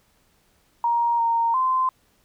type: tone with pitch steps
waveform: sine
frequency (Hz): 940 / 925 / 1035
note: A#5 / A#5 / C6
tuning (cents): +14 / -14 / -19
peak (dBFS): -18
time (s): 0.84-1.89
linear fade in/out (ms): 2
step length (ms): 350
effects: pink hiss -63 dBFS RMS until 2.24 s